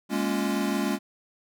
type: chord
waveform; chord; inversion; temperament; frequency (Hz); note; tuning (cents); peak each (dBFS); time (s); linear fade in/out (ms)
square; Bb minor seventh; third; equal with one note detuned; 206.2 / 233.1 / 277.2 / 349.2; Ab3 / Bb3 / Db4 / F4; -12 / 0 / 0 / 0; -29 / -33 / -30 / -33; 0.09-0.99; 50
effects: none